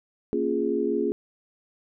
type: chord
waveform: sine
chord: Bb minor seventh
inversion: none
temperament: equal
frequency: 233.1 / 277.2 / 349.2 / 415.3 Hz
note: Bb3 / Db4 / F4 / Ab4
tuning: 0 / 0 / 0 / 0 cents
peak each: -30 / -29 / -28 / -26 dBFS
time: 0.33-1.12 s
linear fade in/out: 0 ms
effects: none